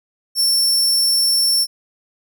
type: tone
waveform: sawtooth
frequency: 5420 Hz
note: E8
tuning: 47 cents sharp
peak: -11 dBFS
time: 0.35-1.67 s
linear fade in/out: 50 ms
effects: none